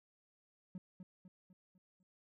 triangle tone with echo, 183.1 Hz, F#3, 18 cents flat, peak -40 dBFS, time 0.75-0.78 s, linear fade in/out 2 ms, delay 250 ms, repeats 5, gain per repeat -6 dB, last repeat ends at 2.03 s, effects tanh soft clip ceiling -36 dBFS

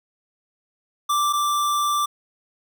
square tone pair in turn, 1174.7 / 1174.7 Hz, D6 / D6, 0 / 0 cents, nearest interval unison, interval 0 cents, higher neither, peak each -19 / -20 dBFS, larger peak first, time 1.09-1.33 / 1.33-2.06 s, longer second, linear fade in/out 10 ms, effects none

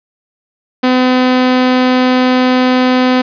sawtooth tone, 254 Hz, B3, 49 cents sharp, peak -4 dBFS, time 0.83-3.22 s, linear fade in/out 10 ms, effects resampled to 11025 Hz + 7-bit

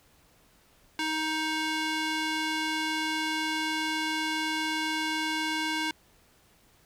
square tone with band-pass filter, 313.8 Hz, D#4, 15 cents sharp, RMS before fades -30 dBFS, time 0.99-5.91 s, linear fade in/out 2 ms, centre 2600 Hz, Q 0.7, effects pink hiss -62 dBFS RMS until 6.85 s

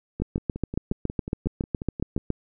two click trains, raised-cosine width 3 ms, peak -11 / -19 dBFS, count 16 / 12, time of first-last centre 0.22-2.303 / 0.2-2.178 s, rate 7.2 / 5.56 Hz, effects none

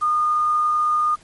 sine tone with quantisation, 1221 Hz, D#6, 33 cents flat, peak -16 dBFS, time 0.01-1.16 s, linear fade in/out 20 ms, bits 7, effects pink hiss -51 dBFS RMS until 1.23 s + MP3 48 kbps

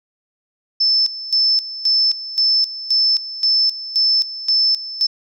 sine tone with tremolo, 5274 Hz, E8, in tune, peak -12 dBFS, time 0.8-5.07 s, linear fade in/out 10 ms, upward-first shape square, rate 1.9 Hz, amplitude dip 80%, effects none

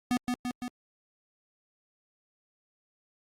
square tone with echo, 246.9 Hz, B3, in tune, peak -25 dBFS, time 0.11-0.17 s, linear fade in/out 0 ms, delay 170 ms, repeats 3, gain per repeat -3 dB, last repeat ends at 0.68 s, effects low-pass 12000 Hz 12 dB/octave + Opus 48 kbps

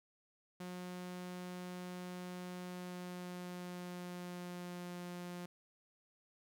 sawtooth tone with pitch glide, 180 to 176.81 Hz, F#3 to F3, -47 to +22 cents, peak -40 dBFS, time 0.6-5.46 s, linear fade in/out 5 ms, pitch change -31 cents, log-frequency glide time 2.63-5.02 s, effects none

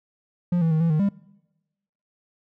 triangle tone with pitch steps, 175.9 / 163.6 / 157.6 / 166.6 / 154.3 / 199.8 Hz, F3 / E3 / D#3 / E3 / D#3 / G3, +13 / -13 / +23 / +19 / -14 / +33 cents, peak -16 dBFS, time 0.52-1.09 s, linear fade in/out 5 ms, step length 95 ms, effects noise-tail reverb RT60 1.0 s tail -23 dB re dry

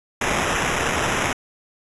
white noise with sample-and-hold, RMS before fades -22 dBFS, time 0.21-1.33 s, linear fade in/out 5 ms, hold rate 4410 Hz, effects resampled to 24000 Hz

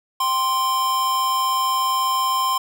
square tone pair together, 781.1 / 1046 Hz, G5 / C6, -6 / -1 cents, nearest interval perfect fourth, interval 505 cents, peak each -31 / -19 dBFS, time 0.2-2.58 s, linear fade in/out 5 ms, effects none

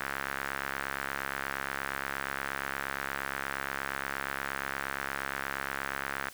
sawtooth tone with band-pass filter, 68.5 Hz, C#2, 20 cents flat, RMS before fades -36 dBFS, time 0-6.29 s, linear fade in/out 5 ms, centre 1600 Hz, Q 2.7, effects white hiss -51 dBFS RMS until 6.33 s

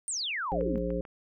sine exponential sweep, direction down, 9130 to 200 Hz, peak -30 dBFS, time 0.08-0.78 s, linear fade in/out 0 ms
harmonic tone, 59 Hz, A#1, 22 cents sharp, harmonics 1 / 3 / 5 / 7 / 9, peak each -35 / -34 / -37 / -36 / -33 dBFS, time 0.52-1.01 s, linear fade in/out 0 ms
click train, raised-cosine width 0.5 ms, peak -33 dBFS, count 4, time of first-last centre 0.61-1.052 s, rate 6.79 Hz
effects none

